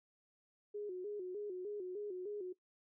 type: tone with vibrato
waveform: sine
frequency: 389.3 Hz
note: G4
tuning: 12 cents flat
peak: -40 dBFS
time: 0.74-2.53 s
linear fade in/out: 10 ms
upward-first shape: square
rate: 3.3 Hz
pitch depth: 110 cents each way
effects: noise-tail reverb RT60 0.1 s tail -17 dB re dry